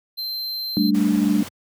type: tone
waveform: square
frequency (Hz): 4117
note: C8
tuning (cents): -29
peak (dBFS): -26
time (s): 0.17-0.91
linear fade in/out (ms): 20
type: chord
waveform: sine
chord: G suspended second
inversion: none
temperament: equal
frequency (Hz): 196 / 220 / 293.7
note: G3 / A3 / D4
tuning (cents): 0 / 0 / 0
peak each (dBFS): -20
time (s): 0.77-1.43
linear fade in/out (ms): 0
type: noise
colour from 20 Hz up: pink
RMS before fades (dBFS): -35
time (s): 0.94-1.49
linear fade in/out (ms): 10
effects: high-pass 100 Hz 12 dB/octave